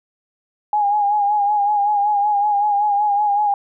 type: tone with vibrato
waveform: sine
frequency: 824 Hz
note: G#5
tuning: 14 cents flat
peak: -14 dBFS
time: 0.73-3.54 s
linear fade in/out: 2 ms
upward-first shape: sine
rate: 5.3 Hz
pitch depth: 45 cents each way
effects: none